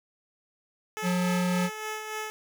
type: tone with tremolo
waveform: 10% pulse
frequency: 431.6 Hz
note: A4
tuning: 33 cents flat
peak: -23 dBFS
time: 0.97-2.3 s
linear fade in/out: 0 ms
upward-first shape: sine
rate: 3.5 Hz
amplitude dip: 45%
type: tone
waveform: square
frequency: 180 Hz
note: F#3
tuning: 47 cents flat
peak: -25 dBFS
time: 1.02-1.7 s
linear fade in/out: 50 ms
effects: none